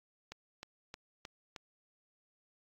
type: click train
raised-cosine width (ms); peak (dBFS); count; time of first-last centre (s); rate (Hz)
0.2; -27; 5; 0.32-1.562; 3.22
effects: AAC 64 kbps